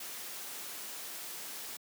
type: noise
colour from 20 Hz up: white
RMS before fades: -43 dBFS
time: 0-1.77 s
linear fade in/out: 5 ms
effects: high-pass 200 Hz 12 dB/octave